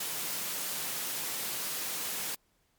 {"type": "high-pass noise", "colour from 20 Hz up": "white", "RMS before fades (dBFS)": -35, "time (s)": [0, 2.35], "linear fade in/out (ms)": 5, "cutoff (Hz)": 120, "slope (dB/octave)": 48, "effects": ["pink hiss -72 dBFS RMS until 2.78 s", "MP3 96 kbps"]}